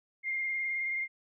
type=tone with vibrato; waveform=sine; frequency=2117 Hz; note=C7; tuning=20 cents sharp; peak=-30 dBFS; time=0.23-1.08 s; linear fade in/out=50 ms; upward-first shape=triangle; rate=19 Hz; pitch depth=26 cents each way; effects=none